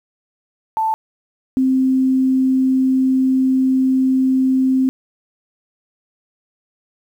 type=tone pair in turn; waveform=sine; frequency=883 / 261.5 Hz; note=A5 / C4; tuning=+6 / -1 cents; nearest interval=octave + major sixth; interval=2107 cents; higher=first; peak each=-15 / -12 dBFS; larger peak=second; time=0.77-0.94 / 1.57-4.89 s; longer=second; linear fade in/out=0 ms; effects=8-bit